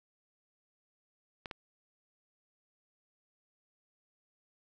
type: clicks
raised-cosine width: 0.3 ms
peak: -24 dBFS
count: 2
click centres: 1.458 / 1.512 s
effects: none